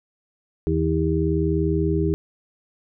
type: harmonic tone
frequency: 80.3 Hz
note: E2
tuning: 45 cents flat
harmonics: 1 / 2 / 4 / 5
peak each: -24 / -24 / -24 / -24 dBFS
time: 0.67-2.14 s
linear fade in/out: 0 ms
effects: none